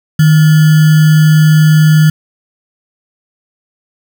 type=tone with sample-and-hold; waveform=sine; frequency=155.2 Hz; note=D#3; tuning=4 cents flat; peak=-3 dBFS; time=0.19-2.1 s; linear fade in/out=5 ms; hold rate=1575 Hz; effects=none